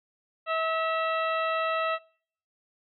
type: harmonic tone with a mistuned harmonic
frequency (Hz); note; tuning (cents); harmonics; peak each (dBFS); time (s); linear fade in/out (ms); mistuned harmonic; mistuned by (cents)
647; E5; -32; 1 / 2 / 3 / 4 / 5 / 6; -29 / -28 / -36 / -35 / -44 / -43; 0.46-1.99; 50; 4; +58
effects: noise-tail reverb RT60 0.6 s tail -25 dB re dry